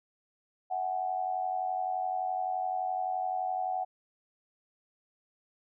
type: tone with amplitude modulation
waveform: sine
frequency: 745 Hz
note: F#5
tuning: 12 cents sharp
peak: -26 dBFS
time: 0.7-3.85 s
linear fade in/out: 20 ms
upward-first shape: sine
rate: 91.7 Hz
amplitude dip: 70%
effects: none